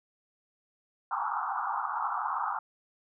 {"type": "band-pass noise", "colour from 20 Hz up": "pink", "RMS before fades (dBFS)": -32, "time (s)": [1.11, 2.59], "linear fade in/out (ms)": 5, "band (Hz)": [770, 1400], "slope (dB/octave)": 96, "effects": []}